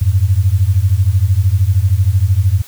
sine beating tone pair, 88.9 / 101.9 Hz, F2 / G#2, +31 / -32 cents, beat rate 13 Hz, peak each -12 dBFS, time 0.01-2.62 s, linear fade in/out 10 ms, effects white hiss -39 dBFS RMS until 2.67 s

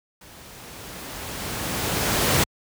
pink noise with level ramp, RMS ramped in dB -46 to -18 dBFS, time 0.21-2.44 s, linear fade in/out 5 ms, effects high-pass 60 Hz 12 dB/octave

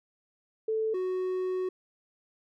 sine / triangle tone pair in turn, 440 / 370 Hz, A4 / F#4, 0 / 0 cents, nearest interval minor third, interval 300 cents, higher first, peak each -26 dBFS, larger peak neither, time 0.68-0.94 / 0.94-1.69 s, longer second, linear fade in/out 5 ms, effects none

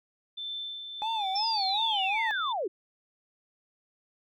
sine tone with tremolo, 3540 Hz, A7, 10 cents sharp, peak -33 dBFS, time 0.37-2.53 s, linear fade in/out 10 ms, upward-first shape sine, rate 1.5 Hz, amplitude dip 45%
triangle tone with vibrato, 830.6 Hz, G#5, in tune, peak -27 dBFS, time 1.02-2.31 s, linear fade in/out 0 ms, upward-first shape sine, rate 2.7 Hz, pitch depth 160 cents each way
sine linear sweep, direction down, 5410 to 326.2 Hz, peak -28 dBFS, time 1.35-2.68 s, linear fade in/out 10 ms
effects none

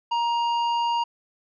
sine tone with hard clipping, 940 Hz, A#5, 14 cents sharp, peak -23 dBFS, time 0.11-1.04 s, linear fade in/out 10 ms, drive 9 dB, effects resampled to 16000 Hz

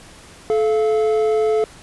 triangle tone pair together, 433.7 / 688.5 Hz, A4 / F5, -25 / -25 cents, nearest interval minor sixth, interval 800 cents, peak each -13 / -22 dBFS, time 0.5-1.64 s, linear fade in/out 0 ms, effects pink hiss -43 dBFS RMS until 1.82 s + resampled to 24000 Hz

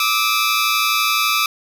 15% pulse tone pair together, 1180 / 1291.9 Hz, D6 / E6, +8 / -35 cents, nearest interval major second, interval 157 cents, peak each -12 dBFS, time 0-1.46 s, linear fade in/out 2 ms, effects none

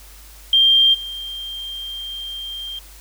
sine tone with level steps, 3181 Hz, G7, 25 cents sharp, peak -10 / -27 dBFS, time 0.53-2.79 s, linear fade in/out 2 ms, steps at 0.93 s, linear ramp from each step 20 ms, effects added 50 Hz sine -42 dBFS peak until 3 s + white hiss -45 dBFS RMS until 3 s

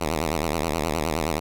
5% pulse tone with vibrato, 78.8 Hz, D#2, 23 cents sharp, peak -12 dBFS, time 0-1.4 s, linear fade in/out 20 ms, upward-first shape sine, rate 9.5 Hz, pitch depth 160 cents each way, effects none

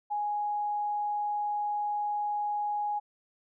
sine tone, 830.6 Hz, G#5, in tune, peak -28 dBFS, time 0.1-3 s, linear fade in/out 20 ms, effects none

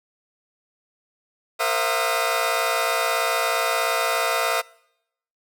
20% pulse tone cluster, 464.8 / 528 / 668 / 725 / 1229 Hz, A#4 / C5 / E5 / F#5 / D#6, -5 / +16 / +23 / -35 / -22 cents, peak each -24 / -24 / -19 / -25 / -22 dBFS, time 1.59-4.62 s, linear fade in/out 20 ms, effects noise-tail reverb RT60 0.8 s tail -24 dB re dry

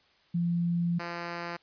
sine / 5% pulse tone pair in turn, 171.8 / 171.8 Hz, F3 / F3, -28 / -28 cents, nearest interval unison, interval 0 cents, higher neither, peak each -25 / -23 dBFS, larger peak second, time 0.34-0.99 / 0.99-1.57 s, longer first, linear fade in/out 10 ms, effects white hiss -64 dBFS RMS until 1.62 s + resampled to 11025 Hz

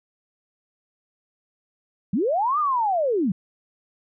sine linear two-way sweep, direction up then down, 164.1 to 1244.5 to 164.1 Hz, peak -19 dBFS, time 2.13-3.32 s, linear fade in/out 5 ms, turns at 2.59 s, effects none

